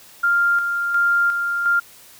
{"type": "tone with tremolo", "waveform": "sine", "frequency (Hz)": 1396.9, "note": "F6", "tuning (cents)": 0, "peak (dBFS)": -14, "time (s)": [0.23, 1.8], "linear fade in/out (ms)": 10, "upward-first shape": "square", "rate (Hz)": 1.4, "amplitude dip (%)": 45, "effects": ["white hiss -46 dBFS RMS until 2.19 s"]}